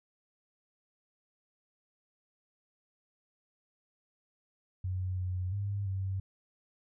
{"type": "tone with pitch steps", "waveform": "sine", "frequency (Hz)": [92.4, 91.5, 100.5, 95.8], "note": ["F#2", "F#2", "G2", "G2"], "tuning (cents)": [-2, -19, 44, -39], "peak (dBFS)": -31, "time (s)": [4.84, 6.2], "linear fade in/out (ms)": 5, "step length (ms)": 340, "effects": []}